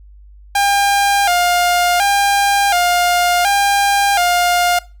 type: tone with vibrato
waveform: sawtooth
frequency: 753 Hz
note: F#5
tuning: 30 cents sharp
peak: -8 dBFS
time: 0.55-4.79 s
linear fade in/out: 5 ms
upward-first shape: square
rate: 0.69 Hz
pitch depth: 110 cents each way
effects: noise-tail reverb RT60 0.3 s tail -21 dB re dry + added 50 Hz sine -38 dBFS peak until 5 s